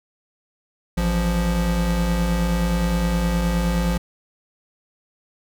square tone pair together, 55 / 174.61 Hz, A1 / F3, 0 / 0 cents, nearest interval octave + minor sixth, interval 2000 cents, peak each -22 / -22 dBFS, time 0.97-3.98 s, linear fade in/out 10 ms, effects none

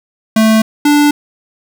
square tone pair in turn, 220 / 293 Hz, A3 / D4, 0 / -4 cents, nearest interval perfect fourth, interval 496 cents, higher second, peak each -7 dBFS, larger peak neither, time 0.36-0.62 / 0.85-1.11 s, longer neither, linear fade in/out 5 ms, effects none

